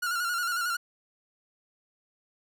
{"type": "tone with vibrato", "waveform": "45% pulse", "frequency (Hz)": 1412, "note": "F6", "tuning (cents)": 19, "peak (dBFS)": -27, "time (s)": [0.02, 0.77], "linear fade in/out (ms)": 10, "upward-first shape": "square", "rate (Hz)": 11, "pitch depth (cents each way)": 46, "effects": []}